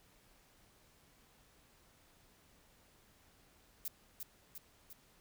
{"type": "noise with echo", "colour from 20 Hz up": "violet", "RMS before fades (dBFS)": -40, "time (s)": [3.85, 3.88], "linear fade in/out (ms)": 2, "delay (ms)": 350, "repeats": 3, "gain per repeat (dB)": -4, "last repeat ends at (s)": 4.93, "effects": ["pink hiss -67 dBFS RMS until 5.2 s"]}